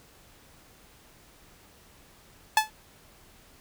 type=tone with exponential decay; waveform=sawtooth; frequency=866 Hz; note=A5; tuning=28 cents flat; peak=-11 dBFS; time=2.57-2.7 s; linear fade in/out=2 ms; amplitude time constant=28 ms; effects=pink hiss -56 dBFS RMS until 3.6 s